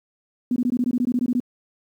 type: tone bursts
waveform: sine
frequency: 246.8 Hz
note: B3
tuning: 1 cent flat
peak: -17 dBFS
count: 13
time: 0.51-1.399 s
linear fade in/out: 2 ms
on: 49 ms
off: 21 ms
effects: high-pass 150 Hz 12 dB/octave + 9-bit